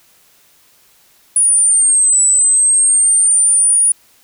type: exponential two-way sweep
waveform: sine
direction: down then up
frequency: 9810 to 7902 to 9700 Hz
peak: -8 dBFS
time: 1.36-3.92 s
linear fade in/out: 2 ms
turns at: 2.21 s
effects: white hiss -51 dBFS RMS until 4.23 s